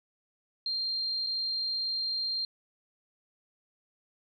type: tone with dropouts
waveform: sine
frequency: 4186 Hz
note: C8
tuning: in tune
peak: -29 dBFS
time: 0.66-2.45 s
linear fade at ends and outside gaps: 2 ms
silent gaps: 1.265-1.269 s
effects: none